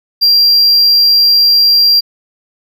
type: tone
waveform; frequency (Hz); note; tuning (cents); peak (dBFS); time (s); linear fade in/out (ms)
triangle; 4749; D8; +18; -4; 0.21-2.01; 20
effects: none